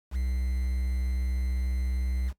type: tone with quantisation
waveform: triangle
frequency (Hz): 63.3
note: B1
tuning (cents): +43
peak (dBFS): -24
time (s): 0.11-2.33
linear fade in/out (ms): 50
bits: 8
effects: noise-tail reverb RT60 0.1 s tail -18 dB re dry + AAC 64 kbps